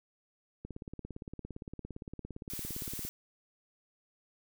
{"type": "click train", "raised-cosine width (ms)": 3, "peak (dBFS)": -29, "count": 43, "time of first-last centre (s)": [0.65, 3.05], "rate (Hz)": 17.5}
{"type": "noise", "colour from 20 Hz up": "blue", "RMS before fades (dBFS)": -41, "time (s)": [2.5, 3.09], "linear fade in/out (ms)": 0}
{"effects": []}